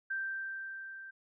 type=tone with level ramp; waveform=sine; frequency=1568 Hz; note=G6; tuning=in tune; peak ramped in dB=-32 to -45 dBFS; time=0.1-1.11 s; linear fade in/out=10 ms; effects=none